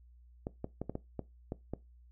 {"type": "clicks", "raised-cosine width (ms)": 2, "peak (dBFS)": -23, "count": 8, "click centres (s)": [0.469, 0.644, 0.816, 0.896, 0.954, 1.193, 1.521, 1.736], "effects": ["noise-tail reverb RT60 0.2 s tail -19 dB re dry", "added 60 Hz sine -56 dBFS peak until 2.11 s"]}